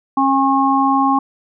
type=harmonic tone; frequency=271.4 Hz; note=C#4; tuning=36 cents flat; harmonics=1 / 3 / 4; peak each=-16 / -16 / -16 dBFS; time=0.17-1.19 s; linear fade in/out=5 ms; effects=none